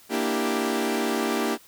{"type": "chord", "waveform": "sawtooth", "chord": "E half-diminished seventh", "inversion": "second", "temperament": "equal", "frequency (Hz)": [233.1, 293.7, 329.6, 392], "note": ["Bb3", "D4", "E4", "G4"], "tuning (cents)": [0, 0, 0, 0], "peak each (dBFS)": [-24, -26, -27, -24], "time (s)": [0.09, 1.58], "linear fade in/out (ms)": 50, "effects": ["white hiss -53 dBFS RMS until 1.67 s"]}